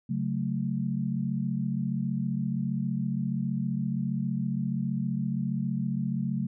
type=chord; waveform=sine; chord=F# minor; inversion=second; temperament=equal; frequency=138.59 / 185 / 220 Hz; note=C#3 / F#3 / A3; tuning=0 / 0 / 0 cents; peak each=-31 dBFS; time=0.09-6.47 s; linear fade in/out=10 ms; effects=none